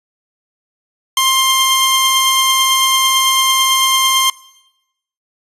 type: tone pair together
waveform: sawtooth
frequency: 1056 / 3159 Hz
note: C6 / G7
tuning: +16 / +13 cents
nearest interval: octave + perfect fifth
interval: 1897 cents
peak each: -10 dBFS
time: 1.17-4.3 s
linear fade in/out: 2 ms
effects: noise-tail reverb RT60 0.9 s tail -21 dB re dry + resampled to 32000 Hz